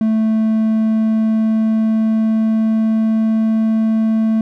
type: tone with pitch glide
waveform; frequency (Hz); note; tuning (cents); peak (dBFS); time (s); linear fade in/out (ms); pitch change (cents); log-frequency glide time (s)
triangle; 220 to 221.3; A3 to A3; 0 to +10; -10; 0.01-4.41; 2; +10; 0.43-3.6
effects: none